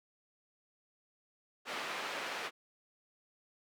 white band-pass noise, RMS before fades -40 dBFS, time 1.65-2.51 s, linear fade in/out 50 ms, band 340 to 2400 Hz, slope 12 dB/octave, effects none

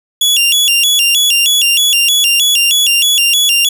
sawtooth tone with vibrato, 3075 Hz, G7, 34 cents flat, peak -5 dBFS, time 0.21-3.69 s, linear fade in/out 5 ms, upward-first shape square, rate 3.2 Hz, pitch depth 170 cents each way, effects none

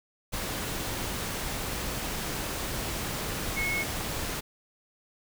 sine tone in noise, 2188 Hz, C#7, 23 cents flat, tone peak -28 dBFS, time 3.56-3.84 s, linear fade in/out 20 ms, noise pink, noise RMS -33 dBFS, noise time 0.32-4.41 s, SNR +2 dB, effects none

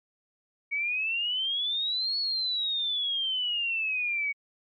sine exponential two-way sweep, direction up then down, 2235 to 4414 to 2235 Hz, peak -26 dBFS, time 0.71-4.33 s, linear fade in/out 20 ms, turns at 2.18 s, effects MP3 32 kbps

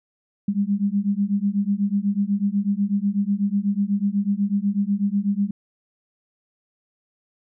sine beating tone pair, 197.3 / 205.4 Hz, G3 / G#3, +11 / -19 cents, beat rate 8.1 Hz, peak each -22 dBFS, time 0.48-5.51 s, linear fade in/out 5 ms, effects none

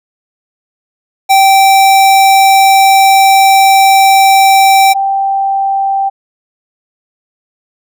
square / sine tone pair in turn, 778 / 783.9 Hz, G5 / G5, -13 / 0 cents, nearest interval unison, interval 13 cents, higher second, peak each -4 / -9 dBFS, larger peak first, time 1.29-4.94 / 4.94-6.1 s, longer first, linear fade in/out 20 ms, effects none

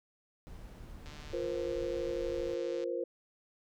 brown noise, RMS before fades -47 dBFS, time 0.47-2.54 s, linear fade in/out 0 ms
click train, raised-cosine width 0.2 ms, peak -34 dBFS, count 266, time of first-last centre 1.06-2.839 s, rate 149 Hz
sine chord, F suspended fourth, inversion none, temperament equal with one note detuned, 349.2 / 471 / 523.3 Hz, F4 / Bb4 / C5, 0 / +18 / 0 cents, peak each -37 dBFS, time 1.33-3.04 s, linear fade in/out 5 ms
effects none

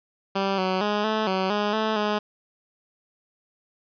10% pulse tone with pitch steps, 195.2 / 186.9 / 208.1 / 217.4 / 188.9 / 207.5 / 218.2 / 209.7 Hz, G3 / F#3 / G#3 / A3 / F#3 / G#3 / A3 / G#3, -7 / +18 / +4 / -21 / +36 / -1 / -14 / +17 cents, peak -14 dBFS, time 0.35-2.19 s, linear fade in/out 10 ms, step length 230 ms, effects resampled to 11025 Hz + 9-bit

